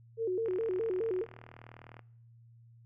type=tone with vibrato; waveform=sine; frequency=408.2 Hz; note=G#4; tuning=30 cents flat; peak=-29 dBFS; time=0.17-1.26 s; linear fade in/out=50 ms; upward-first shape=square; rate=4.8 Hz; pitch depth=180 cents each way
type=click train; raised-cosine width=0.5 ms; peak=-34 dBFS; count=62; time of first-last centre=0.46-1.993 s; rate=39.8 Hz
effects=noise-tail reverb RT60 0.7 s tail -22 dB re dry + added 116 Hz sine -55 dBFS peak until 2.85 s